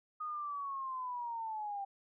sine linear sweep, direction down, 1244.5 to 784 Hz, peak -37 dBFS, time 0.2-1.85 s, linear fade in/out 10 ms, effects none

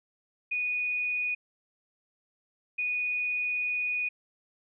sine tone pair in turn, 2471 / 2471 Hz, D#7 / D#7, -13 / -13 cents, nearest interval unison, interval 0 cents, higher neither, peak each -27 dBFS, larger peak neither, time 0.51-1.35 / 2.78-4.09 s, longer second, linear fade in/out 10 ms, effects none

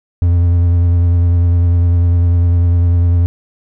triangle tone with vibrato, 86.6 Hz, F2, 14 cents flat, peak -6 dBFS, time 0.22-3.26 s, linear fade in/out 0 ms, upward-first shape sine, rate 10 Hz, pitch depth 26 cents each way, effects none

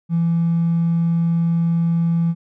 triangle tone with hard clipping, 167.7 Hz, E3, 30 cents sharp, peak -15 dBFS, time 0.09-2.35 s, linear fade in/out 50 ms, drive 3 dB, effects none

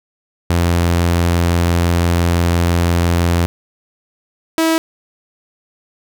sawtooth tone pair in turn, 85.9 / 324.3 Hz, F2 / E4, -28 / -28 cents, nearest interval octave + major seventh, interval 2300 cents, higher second, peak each -8 dBFS, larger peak neither, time 0.5-3.46 / 4.58-4.78 s, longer first, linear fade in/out 0 ms, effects none

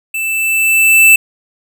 square tone with level ramp, 2648 Hz, E7, 7 cents sharp, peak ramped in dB -17 to -3 dBFS, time 0.14-1.16 s, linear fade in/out 5 ms, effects none

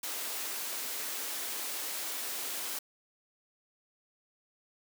white high-pass noise, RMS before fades -37 dBFS, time 0.03-2.79 s, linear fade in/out 5 ms, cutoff 260 Hz, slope 24 dB/octave, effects none

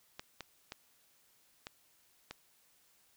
clicks, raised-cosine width 0.2 ms, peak -25 dBFS, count 5, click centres 0.195 / 0.407 / 0.721 / 1.669 / 2.31 s, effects white hiss -69 dBFS RMS until 3.16 s

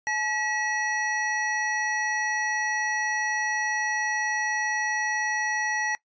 square tone pair together, 857.9 / 1926 Hz, A5 / B6, -44 / -44 cents, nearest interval octave + major second, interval 1400 cents, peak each -31 / -27 dBFS, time 0.07-5.95 s, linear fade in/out 0 ms, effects noise-tail reverb RT60 0.1 s tail -21 dB re dry + resampled to 16000 Hz

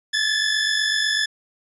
20% pulse tone pair together, 1707 / 1755 Hz, G#6 / A6, +47 / -5 cents, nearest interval unison, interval 48 cents, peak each -17 dBFS, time 0.13-1.26 s, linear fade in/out 10 ms, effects resampled to 24000 Hz

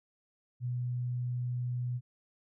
sine tone, 123.3 Hz, B2, 2 cents flat, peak -31 dBFS, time 0.6-2.01 s, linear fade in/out 50 ms, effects none

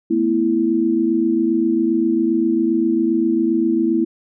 sine chord, A suspended second, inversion none, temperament just, 220 / 247.5 / 330 Hz, A3 / B3 / E4, 0 / +4 / +2 cents, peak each -22 / -21 / -16 dBFS, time 0.1-4.05 s, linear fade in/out 10 ms, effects none

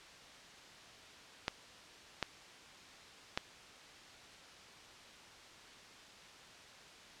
clicks, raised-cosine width 0.2 ms, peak -15 dBFS, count 3, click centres 1.481 / 2.227 / 3.375 s, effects white hiss -55 dBFS RMS until 7.2 s + low-pass 5000 Hz 12 dB/octave

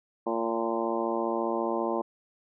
harmonic tone with a mistuned harmonic, 114.8 Hz, A#2, 26 cents flat, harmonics 2 / 3 / 4 / 5 / 6 / 7 / 8 / 9, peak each -35 / -31 / -35 / -33 / -37 / -37 / -36 / -36 dBFS, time 0.26-2.02 s, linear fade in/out 10 ms, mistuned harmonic 8, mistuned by -21 cents, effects none

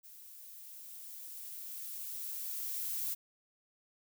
violet noise with level ramp, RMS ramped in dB -54 to -36 dBFS, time 0.03-3.15 s, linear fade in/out 20 ms, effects none

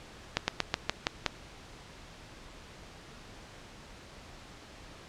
slowing click train, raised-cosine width 0.2 ms, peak -8 dBFS, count 7, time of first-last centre 0.37-1.263 s, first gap 110 ms, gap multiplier 1.12, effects pink hiss -50 dBFS RMS until 5.08 s + low-pass 6000 Hz 12 dB/octave

